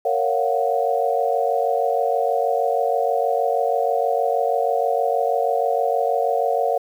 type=chord; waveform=sine; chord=Gb major seventh; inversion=first; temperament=just; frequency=462.5 / 555 / 693.7 / 740 Hz; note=Bb4 / Db5 / F5 / Gb5; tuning=-14 / +2 / -12 / 0 cents; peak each=-23 dBFS; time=0.05-6.78 s; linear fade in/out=5 ms; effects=8-bit